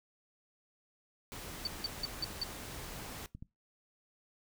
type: noise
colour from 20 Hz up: pink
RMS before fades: -45 dBFS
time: 1.32-3.26 s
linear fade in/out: 0 ms
type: tone bursts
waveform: sine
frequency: 4559 Hz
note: C#8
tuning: 48 cents sharp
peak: -32 dBFS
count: 5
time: 1.65-2.435 s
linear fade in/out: 2 ms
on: 21 ms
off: 170 ms
type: clicks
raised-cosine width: 5 ms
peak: -33 dBFS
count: 2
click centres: 3.35 / 3.425 s
effects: noise-tail reverb RT60 0.2 s tail -20 dB re dry